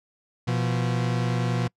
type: tone pair together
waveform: 40% pulse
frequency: 121.83 / 172.3 Hz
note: B2 / F3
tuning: -23 / -23 cents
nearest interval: tritone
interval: 600 cents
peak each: -23 / -28 dBFS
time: 0.47-1.68 s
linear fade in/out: 10 ms
effects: noise-tail reverb RT60 0.1 s tail -26 dB re dry + low-pass 6000 Hz 12 dB/octave